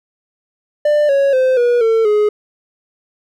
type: tone with pitch steps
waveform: triangle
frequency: 594 / 554.2 / 517.1 / 482.5 / 450.2 / 420 Hz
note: D5 / C#5 / C5 / B4 / A4 / G#4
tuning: +20 / -1 / -20 / -40 / +40 / +19 cents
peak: -8 dBFS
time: 0.85-2.29 s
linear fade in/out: 5 ms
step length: 240 ms
effects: none